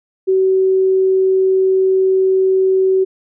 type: tone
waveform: sine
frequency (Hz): 379.1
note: F#4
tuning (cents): +42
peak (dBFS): -10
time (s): 0.27-3.05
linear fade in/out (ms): 20
effects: none